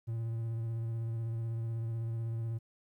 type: tone with vibrato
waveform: triangle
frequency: 114.3 Hz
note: A#2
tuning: 34 cents flat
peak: -31 dBFS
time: 0.07-2.59 s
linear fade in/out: 20 ms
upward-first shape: sine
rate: 16 Hz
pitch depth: 24 cents each way
effects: 12-bit